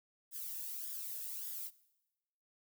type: noise with flanger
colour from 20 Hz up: violet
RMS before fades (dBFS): -43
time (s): 0.31-1.71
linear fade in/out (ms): 50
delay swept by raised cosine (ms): 0.58 to 1.17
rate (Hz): 1.7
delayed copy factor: +0.6
effects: noise-tail reverb RT60 1.0 s tail -20 dB re dry